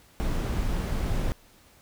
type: noise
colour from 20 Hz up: brown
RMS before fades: -27 dBFS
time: 0.2-1.32 s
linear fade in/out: 0 ms
effects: pink hiss -57 dBFS RMS until 1.81 s